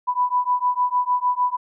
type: beating tone pair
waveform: sine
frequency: 987.8 / 994.4 Hz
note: B5 / B5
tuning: 0 / +12 cents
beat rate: 6.6 Hz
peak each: -21 dBFS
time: 0.07-1.57 s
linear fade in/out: 20 ms
effects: none